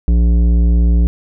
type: tone with tanh clipping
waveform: sine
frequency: 58.27 Hz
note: A#1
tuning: in tune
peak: -10 dBFS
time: 0.08-1.07 s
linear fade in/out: 0 ms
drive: 12 dB
effects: none